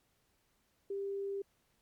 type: tone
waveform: sine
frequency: 396.1 Hz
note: G4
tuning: 18 cents sharp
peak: -35 dBFS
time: 0.9-1.42 s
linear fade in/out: 5 ms
effects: pink hiss -75 dBFS RMS until 1.81 s + MP3 96 kbps